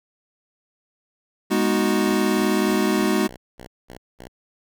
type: chord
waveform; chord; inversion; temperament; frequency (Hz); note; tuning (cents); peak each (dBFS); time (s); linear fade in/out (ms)
square; G# minor seventh; none; equal; 207.7 / 246.9 / 311.1 / 370; G#3 / B3 / D#4 / F#4; 0 / 0 / 0 / 0; -23 / -26 / -25 / -24; 1.5-3.28; 20
type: tone bursts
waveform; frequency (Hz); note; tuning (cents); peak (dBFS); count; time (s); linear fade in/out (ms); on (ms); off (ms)
5% pulse; 61.74; B1; 0; -27; 8; 2.06-4.282; 10; 94; 210
effects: none